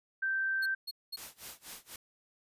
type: tone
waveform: sine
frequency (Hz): 1561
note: G6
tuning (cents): -8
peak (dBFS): -29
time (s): 0.22-0.75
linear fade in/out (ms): 10
type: tone bursts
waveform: 45% pulse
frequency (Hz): 4314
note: C#8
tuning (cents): -48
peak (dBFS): -36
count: 3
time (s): 0.62-1.163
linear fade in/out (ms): 10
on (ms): 41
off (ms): 210
type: noise with tremolo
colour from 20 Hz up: white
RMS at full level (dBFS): -44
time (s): 1.17-1.96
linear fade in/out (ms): 2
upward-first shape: sine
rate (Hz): 4.1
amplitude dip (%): 95
effects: resampled to 32000 Hz